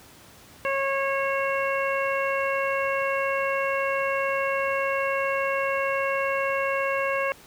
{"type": "harmonic tone", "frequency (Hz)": 547, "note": "C#5", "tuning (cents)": -23, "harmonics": [1, 2, 3, 4, 5], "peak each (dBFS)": [-26, -29, -31, -32, -33], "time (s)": [0.65, 7.32], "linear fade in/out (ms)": 0, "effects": ["pink hiss -50 dBFS RMS until 7.46 s", "high-pass 60 Hz 12 dB/octave"]}